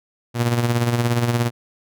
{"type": "tone with tremolo", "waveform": "sawtooth", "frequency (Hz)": 119.2, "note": "A#2", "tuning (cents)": 39, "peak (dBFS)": -11, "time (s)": [0.34, 1.51], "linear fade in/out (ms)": 50, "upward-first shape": "sine", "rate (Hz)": 17, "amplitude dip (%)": 55, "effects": []}